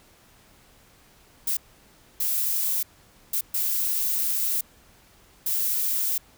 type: noise bursts at uneven times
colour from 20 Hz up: violet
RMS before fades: -25 dBFS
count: 5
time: 1.47-1.57 / 2.2-2.83 / 3.33-3.41 / 3.54-4.61 / 5.46-6.18 s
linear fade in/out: 5 ms
effects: pink hiss -56 dBFS RMS until 6.37 s